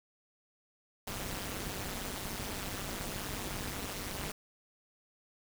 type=noise with amplitude modulation; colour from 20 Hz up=pink; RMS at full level=-35 dBFS; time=1.07-4.32 s; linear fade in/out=5 ms; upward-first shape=sine; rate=199 Hz; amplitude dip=100%; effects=none